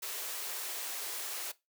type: high-pass noise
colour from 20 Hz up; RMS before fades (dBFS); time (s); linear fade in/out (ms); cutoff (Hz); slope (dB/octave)
white; -39; 0.02-1.52; 10; 340; 48
effects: noise-tail reverb RT60 0.2 s tail -18 dB re dry